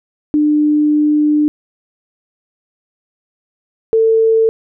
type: tone pair in turn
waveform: sine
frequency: 299.5 / 447.3 Hz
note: D4 / A4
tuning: +34 / +28 cents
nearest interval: perfect fifth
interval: 694 cents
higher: second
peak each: -9 / -8 dBFS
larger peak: second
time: 0.34-1.48 / 3.93-4.49 s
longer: first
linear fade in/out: 0 ms
effects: none